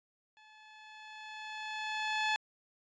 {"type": "tone with level ramp", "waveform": "15% pulse", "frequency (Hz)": 862, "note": "A5", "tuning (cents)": -36, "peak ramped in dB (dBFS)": [-52, -22], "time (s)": [0.37, 2.36], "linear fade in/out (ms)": 0, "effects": ["resampled to 16000 Hz"]}